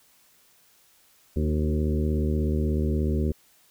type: harmonic tone with a mistuned harmonic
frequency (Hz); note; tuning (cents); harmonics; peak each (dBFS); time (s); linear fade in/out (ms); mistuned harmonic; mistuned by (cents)
76.6; D#2; -27; 1 / 2 / 3 / 4 / 5 / 6 / 7; -24 / -30 / -29 / -35 / -32 / -38 / -41; 1.36-3.32; 5; 5; -19
effects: white hiss -60 dBFS RMS until 3.7 s